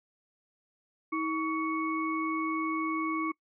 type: tone cluster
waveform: sine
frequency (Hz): 319.3 / 1127 / 2210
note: D#4 / C#6 / C#7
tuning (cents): +45 / +28 / -6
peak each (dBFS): -31 / -32 / -37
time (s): 1.12-3.32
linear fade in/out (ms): 10
effects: noise-tail reverb RT60 0.1 s tail -24 dB re dry